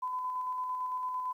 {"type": "tone with tremolo", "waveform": "sine", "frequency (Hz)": 1010, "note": "B5", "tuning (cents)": 39, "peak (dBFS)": -31, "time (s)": [0.02, 1.33], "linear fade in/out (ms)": 10, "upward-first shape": "square", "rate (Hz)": 8.9, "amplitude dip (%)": 25, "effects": ["11-bit"]}